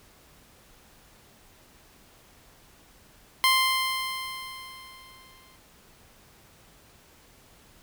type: tone with exponential decay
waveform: 15% pulse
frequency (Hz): 1046.5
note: C6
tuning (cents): 0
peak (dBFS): -11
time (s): 3.44-5.56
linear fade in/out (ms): 0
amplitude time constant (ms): 460
effects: pink hiss -56 dBFS RMS until 7.82 s